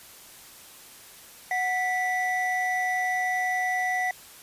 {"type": "tone pair together", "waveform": "triangle", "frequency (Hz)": [737.2, 1968], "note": ["F#5", "B6"], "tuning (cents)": [-7, -7], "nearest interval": "octave + perfect fourth", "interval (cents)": 1700, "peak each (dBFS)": -25, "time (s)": [1.51, 4.11], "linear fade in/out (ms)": 2, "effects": ["white hiss -48 dBFS RMS until 4.42 s", "resampled to 32000 Hz"]}